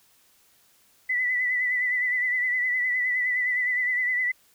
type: tone with vibrato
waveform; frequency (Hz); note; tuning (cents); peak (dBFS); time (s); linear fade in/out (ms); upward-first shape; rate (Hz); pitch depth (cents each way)
sine; 1989; B6; +12; -22; 1.09-4.32; 10; sine; 9.7; 40
effects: white hiss -61 dBFS RMS until 4.54 s

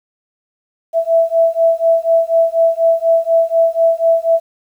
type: beating tone pair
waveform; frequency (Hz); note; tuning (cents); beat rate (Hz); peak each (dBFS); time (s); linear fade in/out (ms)
sine; 659.3 / 663.4; E5 / E5; 0 / +11; 4.1; -13; 0.93-4.4; 50
effects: 8-bit

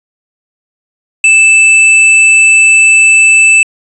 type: tone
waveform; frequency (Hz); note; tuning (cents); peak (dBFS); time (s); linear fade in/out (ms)
square; 2637; E7; 0; -3; 1.24-3.63; 2
effects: resampled to 22050 Hz

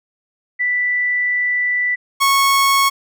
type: tone pair in turn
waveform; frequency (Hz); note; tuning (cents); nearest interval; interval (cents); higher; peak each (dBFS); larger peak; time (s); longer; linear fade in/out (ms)
sine / sawtooth; 1975.5 / 1101.4; B6 / C#6; 0 / -11; minor seventh; 1011; first; -15 / -8; second; 0.59-1.96 / 2.2-2.9; first; 20
effects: none

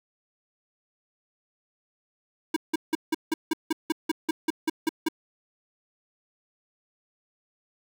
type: tone bursts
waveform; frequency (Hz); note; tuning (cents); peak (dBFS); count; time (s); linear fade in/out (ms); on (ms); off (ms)
square; 319.4; D#4; +45; -22; 14; 2.54-5.086; 5; 24; 170
effects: 9-bit

